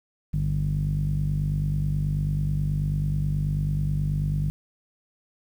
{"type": "tone with low-pass filter", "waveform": "sawtooth", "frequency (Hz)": 49.26, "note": "G1", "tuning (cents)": 9, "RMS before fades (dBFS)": -25, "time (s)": [0.33, 4.5], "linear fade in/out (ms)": 0, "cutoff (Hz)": 160, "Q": 7.4, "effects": ["9-bit"]}